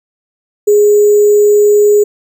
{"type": "tone with sample-and-hold", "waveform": "sine", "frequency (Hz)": 415.3, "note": "G#4", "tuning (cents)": 0, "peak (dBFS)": -4, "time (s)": [0.67, 2.04], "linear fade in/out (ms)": 10, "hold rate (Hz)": 7350, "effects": []}